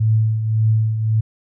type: tone with tremolo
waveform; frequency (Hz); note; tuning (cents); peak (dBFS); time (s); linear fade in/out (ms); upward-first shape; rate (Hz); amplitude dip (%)
sine; 110; A2; 0; -11; 0-1.21; 10; triangle; 1.8; 60
effects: none